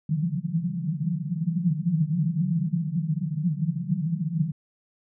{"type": "band-pass noise", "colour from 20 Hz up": "white", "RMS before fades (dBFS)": -26, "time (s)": [0.09, 4.52], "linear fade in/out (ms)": 5, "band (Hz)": [150, 180], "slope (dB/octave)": 96, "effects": []}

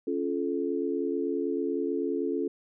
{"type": "chord", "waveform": "sine", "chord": "Db augmented", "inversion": "none", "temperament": "just", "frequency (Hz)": [277.2, 346.5, 433.1], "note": ["Db4", "F4", "A4"], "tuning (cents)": [0, -14, -27], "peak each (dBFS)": -31, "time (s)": [0.07, 2.48], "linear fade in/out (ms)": 5, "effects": []}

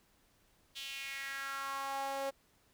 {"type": "tone with high-pass filter sweep", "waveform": "sawtooth", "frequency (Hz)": 273.6, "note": "C#4", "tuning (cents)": -23, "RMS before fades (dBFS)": -40, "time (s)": [0.75, 2.31], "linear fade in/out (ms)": 20, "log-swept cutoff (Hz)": [3300, 570], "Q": 3.7, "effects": ["pink hiss -70 dBFS RMS until 2.73 s"]}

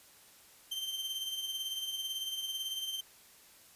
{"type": "tone with tremolo", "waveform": "40% pulse", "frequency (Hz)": 3126, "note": "G7", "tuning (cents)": -6, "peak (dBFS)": -33, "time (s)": [0.71, 3.01], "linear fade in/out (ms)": 10, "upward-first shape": "sine", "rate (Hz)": 18, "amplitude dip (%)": 50, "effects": ["white hiss -59 dBFS RMS until 3.75 s", "resampled to 32000 Hz"]}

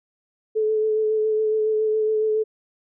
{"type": "tone with vibrato", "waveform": "sine", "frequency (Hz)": 433.1, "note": "A4", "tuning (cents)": -27, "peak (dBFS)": -18, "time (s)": [0.55, 2.44], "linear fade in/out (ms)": 20, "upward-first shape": "sine", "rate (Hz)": 7.2, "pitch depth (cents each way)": 18, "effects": []}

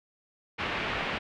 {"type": "low-pass noise", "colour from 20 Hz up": "white", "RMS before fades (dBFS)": -32, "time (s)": [0.58, 1.19], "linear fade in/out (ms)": 20, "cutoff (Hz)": 2800, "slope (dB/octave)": 24, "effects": []}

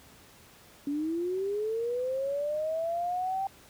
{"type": "linear sweep", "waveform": "sine", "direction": "up", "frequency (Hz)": [280, 784], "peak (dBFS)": -28, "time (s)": [0.87, 3.47], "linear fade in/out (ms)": 2, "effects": ["pink hiss -55 dBFS RMS until 3.69 s", "high-pass 60 Hz 12 dB/octave"]}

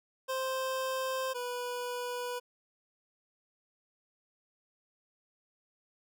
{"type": "tone pair in turn", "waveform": "25% pulse", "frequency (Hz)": [523.3, 490.7], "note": ["C5", "B4"], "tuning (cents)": [0, -11], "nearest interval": "minor second", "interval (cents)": 111, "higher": "first", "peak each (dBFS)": [-28, -31], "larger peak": "first", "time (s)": [[0.28, 1.34], [1.34, 2.4]], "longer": "neither", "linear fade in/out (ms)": 20, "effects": []}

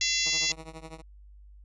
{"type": "harmonic tone", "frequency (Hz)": 680, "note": "F5", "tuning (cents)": -46, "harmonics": [3, 4, 5, 6, 7, 8, 9, 10], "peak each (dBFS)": [-33, -33, -33, -33, -33, -33, -33, -33], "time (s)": [0.01, 0.52], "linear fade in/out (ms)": 2}
{"type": "tone with tremolo", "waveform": "10% pulse", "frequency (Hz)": 160.4, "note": "E3", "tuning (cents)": -47, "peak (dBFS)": -30, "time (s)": [0.25, 1.02], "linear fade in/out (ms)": 20, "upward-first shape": "triangle", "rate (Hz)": 12, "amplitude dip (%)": 95}
{"effects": ["added 50 Hz sine -48 dBFS peak until 1.64 s", "resampled to 24000 Hz"]}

